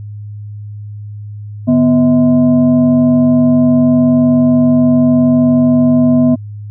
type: tone with frequency modulation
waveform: sine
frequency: 246.6 Hz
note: B3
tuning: 2 cents flat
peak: -6 dBFS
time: 1.67-6.36 s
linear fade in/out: 20 ms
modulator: 394 Hz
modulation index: 0.58
effects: added 104 Hz sine -24 dBFS peak until 6.7 s